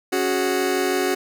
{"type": "chord", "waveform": "sawtooth", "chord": "C# suspended fourth", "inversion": "none", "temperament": "just", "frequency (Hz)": [277.2, 369.6, 415.8], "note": ["C#4", "F#4", "G#4"], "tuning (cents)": [0, -2, 2], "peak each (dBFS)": [-22, -17, -22], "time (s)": [0.12, 1.15], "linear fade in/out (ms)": 10, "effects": []}